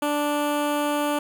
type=tone with notch filter; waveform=15% pulse; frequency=293.3 Hz; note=D4; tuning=2 cents flat; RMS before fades=-24 dBFS; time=0.02-1.19 s; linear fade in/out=5 ms; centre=5200 Hz; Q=1.4; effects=none